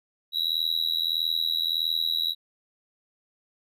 triangle tone with amplitude modulation, 3881 Hz, B7, 31 cents flat, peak -18 dBFS, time 0.32-2.35 s, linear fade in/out 50 ms, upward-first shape sine, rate 81.6 Hz, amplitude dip 100%, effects none

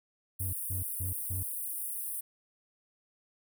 pink high-pass noise, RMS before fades -37 dBFS, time 0.39-2.21 s, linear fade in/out 10 ms, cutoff 9000 Hz, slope 96 dB/octave
triangle tone bursts, 92.5 Hz, F#2, in tune, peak -31 dBFS, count 4, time 0.4-1.43 s, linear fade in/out 5 ms, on 130 ms, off 170 ms
effects none

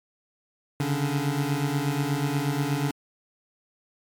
25% pulse beating tone pair, 138.59 / 146.89 Hz, C#3 / D3, 0 / +1 cents, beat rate 8.3 Hz, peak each -23 dBFS, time 0.8-2.91 s, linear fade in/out 2 ms, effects MP3 96 kbps

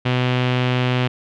sawtooth tone with low-pass filter, 125.6 Hz, B2, 30 cents sharp, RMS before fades -19 dBFS, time 0.05-1.08 s, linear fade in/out 10 ms, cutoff 3000 Hz, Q 2.5, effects none

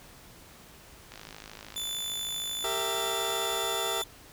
click train, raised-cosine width 0.2 ms, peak -26 dBFS, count 132, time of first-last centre 1.12-3.587 s, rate 53.1 Hz
sawtooth tone, 3500 Hz, A7, 10 cents flat, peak -29 dBFS, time 1.76-4.04 s, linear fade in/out 5 ms
20% pulse chord, E diminished, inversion first, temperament equal with one note detuned, 392 / 459.2 / 659.3 Hz, G4 / Bb4 / E5, 0 / -26 / 0 cents, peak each -30 dBFS, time 2.64-4.02 s, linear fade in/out 2 ms
effects pink hiss -52 dBFS RMS until 4.32 s

